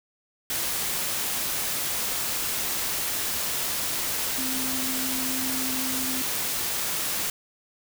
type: tone in noise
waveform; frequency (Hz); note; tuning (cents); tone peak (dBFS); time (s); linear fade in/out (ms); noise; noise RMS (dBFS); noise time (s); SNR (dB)
sine; 260; C4; -11; -32; 4.38-6.22; 2; white; -28; 0.5-7.3; -7
effects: none